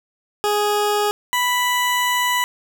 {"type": "tone pair in turn", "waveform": "20% pulse", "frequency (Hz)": [415.3, 987.8], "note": ["G#4", "B5"], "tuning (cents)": [0, 0], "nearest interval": "octave + minor third", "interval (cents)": 1500, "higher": "second", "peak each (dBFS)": -12, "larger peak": "neither", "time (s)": [[0.44, 1.11], [1.33, 2.44]], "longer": "second", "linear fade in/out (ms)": 0, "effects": []}